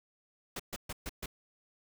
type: noise bursts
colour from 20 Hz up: pink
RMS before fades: -39 dBFS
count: 5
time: 0.56-1.26 s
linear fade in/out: 5 ms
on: 36 ms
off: 130 ms
effects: none